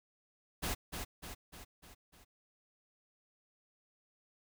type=noise with echo; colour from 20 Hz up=pink; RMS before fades=-36 dBFS; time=0.62-0.75 s; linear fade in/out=20 ms; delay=300 ms; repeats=5; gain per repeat=-5 dB; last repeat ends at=2.25 s; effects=none